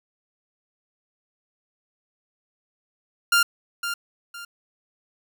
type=tone with echo; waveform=sawtooth; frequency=1396.9 Hz; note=F6; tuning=in tune; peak=-12 dBFS; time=3.32-3.43 s; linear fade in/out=5 ms; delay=510 ms; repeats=2; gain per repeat=-10 dB; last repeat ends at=4.45 s; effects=none